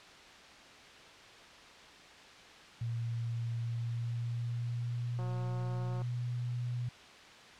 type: tone with pitch glide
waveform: sine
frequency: 116.54 to 121.77 Hz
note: A#2 to B2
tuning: 0 to -24 cents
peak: -33 dBFS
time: 2.81-6.89 s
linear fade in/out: 5 ms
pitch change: +76 cents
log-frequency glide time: 3.58-5.63 s
type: click train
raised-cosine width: 1 ms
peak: -33 dBFS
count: 151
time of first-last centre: 5.19-6.019 s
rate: 181 Hz
effects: white hiss -53 dBFS RMS until 7.59 s + low-pass 4000 Hz 12 dB/octave